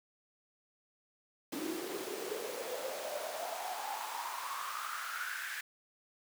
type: noise with high-pass filter sweep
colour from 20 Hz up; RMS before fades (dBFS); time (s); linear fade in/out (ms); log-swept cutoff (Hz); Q
pink; -40; 1.52-5.61; 5; 300 to 1700; 6.9
effects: none